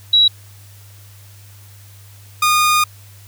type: tone pair in turn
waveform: sine / sawtooth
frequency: 3887 / 1224.3 Hz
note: B7 / D#6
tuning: -28 / -28 cents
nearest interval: octave + minor sixth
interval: 2000 cents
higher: first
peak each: -8 dBFS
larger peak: neither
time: 0.13-0.28 / 2.42-2.84 s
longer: second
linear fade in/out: 5 ms
effects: added 100 Hz sine -40 dBFS peak until 3.27 s + white hiss -47 dBFS RMS until 3.27 s